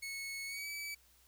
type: tone with pitch glide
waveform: sawtooth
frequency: 2200 to 2295 Hz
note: C#7 to D7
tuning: -14 to -40 cents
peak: -37 dBFS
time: 0.02-0.95 s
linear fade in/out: 10 ms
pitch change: +74 cents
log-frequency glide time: 0.46-0.68 s
effects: added 62 Hz sine -70 dBFS peak until 1.27 s + white hiss -67 dBFS RMS until 1.27 s